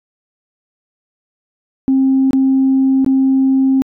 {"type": "tone with dropouts", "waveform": "sine", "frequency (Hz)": 266.3, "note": "C4", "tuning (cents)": 31, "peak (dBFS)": -8, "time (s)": [1.88, 3.82], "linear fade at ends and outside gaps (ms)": 0, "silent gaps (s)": [[2.308, 2.332], [3.046, 3.063]], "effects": ["tanh soft clip ceiling -5 dBFS"]}